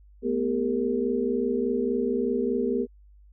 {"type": "tone cluster", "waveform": "sine", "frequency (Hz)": [221.5, 246.3, 400.4, 463.9], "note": ["A3", "B3", "G4", "A#4"], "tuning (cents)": [12, -5, 37, -8], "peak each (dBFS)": [-35, -27, -27, -29], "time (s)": [0.22, 2.87], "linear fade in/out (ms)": 50, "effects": ["added 50 Hz sine -50 dBFS peak until 3.32 s"]}